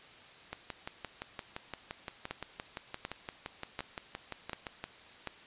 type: two click trains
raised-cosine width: 0.3 ms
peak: -20 / -22 dBFS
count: 5 / 26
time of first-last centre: 2.31-5.273 / 0.53-4.84 s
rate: 1.35 / 5.8 Hz
effects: white hiss -54 dBFS RMS until 5.46 s + resampled to 8000 Hz

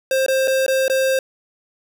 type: tone with dropouts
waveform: square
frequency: 529 Hz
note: C5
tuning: 19 cents sharp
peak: -16 dBFS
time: 0.11-1.19 s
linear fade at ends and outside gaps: 2 ms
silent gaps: 0.263-0.282 / 0.475-0.479 / 0.664-0.68 / 0.881-0.898 s
effects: none

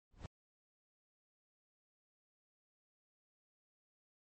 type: noise with exponential growth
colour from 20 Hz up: brown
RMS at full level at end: -38 dBFS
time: 0.11-0.26 s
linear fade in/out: 1 ms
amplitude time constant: 32 ms
effects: MP3 32 kbps

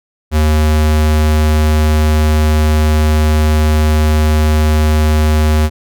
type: tone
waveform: square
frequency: 76.9 Hz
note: D#2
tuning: 20 cents flat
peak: -9 dBFS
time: 0.31-5.7 s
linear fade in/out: 50 ms
effects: none

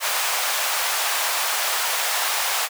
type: high-pass noise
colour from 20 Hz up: pink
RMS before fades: -23 dBFS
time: 0-2.69 s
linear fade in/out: 50 ms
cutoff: 700 Hz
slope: 24 dB/octave
effects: none

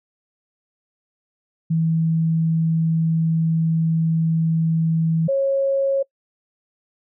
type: tone pair in turn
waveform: sine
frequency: 162.5 / 546.6 Hz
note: E3 / C#5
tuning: -24 / -24 cents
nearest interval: octave + major sixth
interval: 2100 cents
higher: second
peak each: -16 dBFS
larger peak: neither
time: 1.7-5.28 / 5.28-6.03 s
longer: first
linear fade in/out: 10 ms
effects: noise-tail reverb RT60 0.1 s tail -25 dB re dry

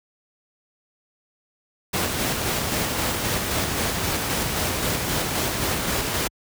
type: noise with tremolo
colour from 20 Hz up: pink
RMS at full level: -23 dBFS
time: 1.93-6.28 s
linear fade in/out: 10 ms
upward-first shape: square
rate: 3.8 Hz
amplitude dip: 25%
effects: high-pass 60 Hz 12 dB/octave

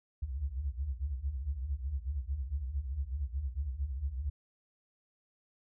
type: tone cluster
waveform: sine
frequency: 62.3 / 70.9 / 75.6 Hz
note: B1 / C#2 / D#2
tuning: +16 / +40 / -49 cents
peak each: -38 / -36 / -40 dBFS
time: 0.22-4.3 s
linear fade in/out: 10 ms
effects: none

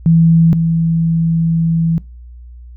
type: tone pair in turn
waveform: sine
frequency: 164.81 / 164.81 Hz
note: E3 / E3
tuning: 0 / 0 cents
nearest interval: unison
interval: 0 cents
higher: neither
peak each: -6 / -11 dBFS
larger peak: first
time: 0.06-0.53 / 0.53-1.98 s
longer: second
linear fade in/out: 0 ms
effects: noise-tail reverb RT60 0.3 s tail -22 dB re dry + added 60 Hz sine -32 dBFS peak until 2.76 s

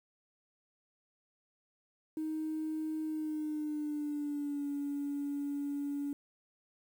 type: tone with pitch glide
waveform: triangle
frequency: 312.7 to 285.1 Hz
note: D#4 to C#4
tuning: +9 to +49 cents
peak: -30 dBFS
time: 2.17-6.13 s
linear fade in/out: 2 ms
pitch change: -160 cents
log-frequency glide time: 3.04-4.68 s
effects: tanh soft clip ceiling -31 dBFS + 10-bit

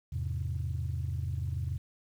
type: chord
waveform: sine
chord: E augmented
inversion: none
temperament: equal with one note detuned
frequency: 83.27 / 103.83 / 130.81 Hz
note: E2 / G#2 / B#2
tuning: +18 / 0 / 0 cents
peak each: -33 / -36 / -35 dBFS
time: 0.12-1.78 s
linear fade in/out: 10 ms
effects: tanh soft clip ceiling -24 dBFS + 10-bit

